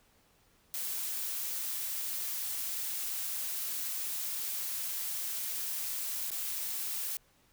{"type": "noise with dropouts", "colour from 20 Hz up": "blue", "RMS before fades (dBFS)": -36, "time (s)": [0.74, 7.17], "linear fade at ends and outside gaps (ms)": 0, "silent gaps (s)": [6.303, 6.316], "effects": ["pink hiss -67 dBFS RMS until 7.52 s"]}